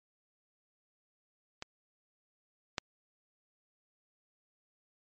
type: clicks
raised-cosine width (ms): 0.2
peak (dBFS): -22 / -14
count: 2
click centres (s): 1.624 / 2.782
effects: MP3 32 kbps